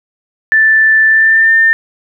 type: tone with pitch glide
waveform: sine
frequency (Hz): 1763 to 1800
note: A6 to A6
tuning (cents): +3 to +39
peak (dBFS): -5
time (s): 0.52-1.73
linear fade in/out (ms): 0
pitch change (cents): +36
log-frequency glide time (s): 1.07-1.51
effects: none